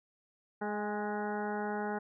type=harmonic tone with a mistuned harmonic; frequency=209.2 Hz; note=G#3; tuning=13 cents sharp; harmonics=1 / 2 / 3 / 4 / 5 / 6 / 7 / 8 / 9; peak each=-38 / -38 / -44 / -38 / -48 / -51 / -43 / -51 / -51 dBFS; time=0.61-1.99 s; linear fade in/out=10 ms; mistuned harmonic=4; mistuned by=-19 cents; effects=none